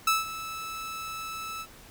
sawtooth tone with ADSR envelope, 1310 Hz, E6, 11 cents flat, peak -16 dBFS, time 0.07-1.67 s, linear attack 5 ms, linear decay 170 ms, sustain -15 dB, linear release 62 ms, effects pink hiss -51 dBFS RMS until 1.9 s

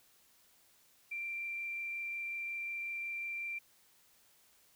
sine tone with frequency modulation, 2362 Hz, D7, 9 cents sharp, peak -37 dBFS, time 1.11-3.59 s, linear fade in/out 10 ms, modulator 25.5 Hz, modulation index 0.56, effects white hiss -67 dBFS RMS until 4.75 s

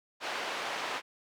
pink band-pass noise, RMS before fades -36 dBFS, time 0.2-1.02 s, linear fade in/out 50 ms, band 600 to 3600 Hz, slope 12 dB/octave, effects none

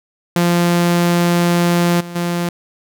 sawtooth tone with level steps, 173.3 Hz, F3, 13 cents flat, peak -8 / -24 / -13 dBFS, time 0.36-2.49 s, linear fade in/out 2 ms, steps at 2 / 2.15 s, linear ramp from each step 10 ms, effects none

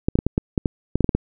clicks, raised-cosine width 3 ms, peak -5 dBFS, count 12, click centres 0.085 / 0.155 / 0.189 / 0.266 / 0.379 / 0.578 / 0.658 / 0.956 / 1.007 / 1.044 / 1.092 / 1.15 s, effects none

